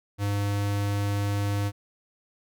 square tone, 101.4 Hz, G#2, 41 cents flat, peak -25 dBFS, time 0.18-1.72 s, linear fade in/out 50 ms, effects none

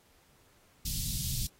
pink band-stop noise, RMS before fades -34 dBFS, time 0.85-1.47 s, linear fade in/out 5 ms, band 170 to 3800 Hz, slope 24 dB/octave, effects pink hiss -65 dBFS RMS until 1.59 s + AAC 48 kbps

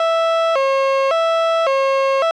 30% pulse tone with vibrato, 597 Hz, D5, 28 cents sharp, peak -11 dBFS, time 0-2.31 s, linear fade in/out 2 ms, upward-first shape square, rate 0.9 Hz, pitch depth 170 cents each way, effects low-pass 3000 Hz 12 dB/octave

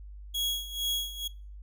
40% pulse tone with tremolo, 3322 Hz, G#7, in tune, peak -26 dBFS, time 0.34-1.28 s, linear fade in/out 10 ms, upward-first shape sine, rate 2.2 Hz, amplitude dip 80%, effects noise-tail reverb RT60 0.4 s tail -21 dB re dry + added 50 Hz sine -42 dBFS peak until 1.62 s

